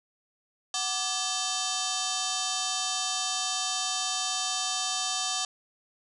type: tone with frequency modulation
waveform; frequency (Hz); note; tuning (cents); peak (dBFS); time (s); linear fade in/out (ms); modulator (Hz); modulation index
sine; 1174.7; D6; 0; -27; 0.74-5.45; 2; 961; 7
effects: none